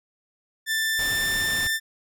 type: tone with pitch glide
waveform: sawtooth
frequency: 1772 to 1784.3 Hz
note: A6 to A6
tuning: +12 to +24 cents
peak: -19 dBFS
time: 0.66-1.8 s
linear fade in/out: 50 ms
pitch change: +12 cents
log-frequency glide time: 0.8-1.36 s
type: noise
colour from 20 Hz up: pink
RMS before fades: -35 dBFS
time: 0.99-1.67 s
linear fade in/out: 0 ms
effects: none